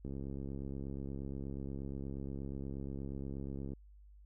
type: click train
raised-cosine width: 3 ms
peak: -30 dBFS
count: 253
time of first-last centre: 0.05-3.734 s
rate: 68.4 Hz
effects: added 50 Hz sine -55 dBFS peak until 4.25 s